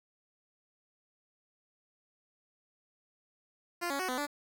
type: tone with pitch steps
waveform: 10% pulse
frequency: 347.9 / 278.8 / 370.8 / 253 / 290.5 Hz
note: F4 / C#4 / F#4 / B3 / D4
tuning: -7 / +10 / +4 / +42 / -19 cents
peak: -24 dBFS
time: 3.81-4.27 s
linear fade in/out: 20 ms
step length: 92 ms
effects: 10-bit